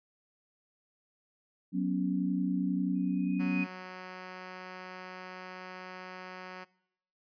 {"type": "chord", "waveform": "sine", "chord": "F# suspended fourth", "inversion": "none", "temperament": "equal", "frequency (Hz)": [185, 246.9, 277.2], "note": ["F#3", "B3", "C#4"], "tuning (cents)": [0, 0, 0], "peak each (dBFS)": [-30, -35, -32], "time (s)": [1.72, 3.67], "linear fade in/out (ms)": 50}
{"type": "tone with exponential growth", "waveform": "sine", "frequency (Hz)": 2489, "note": "D#7", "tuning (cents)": 0, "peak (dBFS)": -32, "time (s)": [2.95, 3.64], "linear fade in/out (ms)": 5, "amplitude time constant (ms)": 150}
{"type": "tone", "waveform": "5% pulse", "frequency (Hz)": 184.2, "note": "F#3", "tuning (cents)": -7, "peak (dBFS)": -31, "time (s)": [3.39, 6.65], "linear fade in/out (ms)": 20}
{"effects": ["noise-tail reverb RT60 0.8 s tail -22 dB re dry", "resampled to 11025 Hz"]}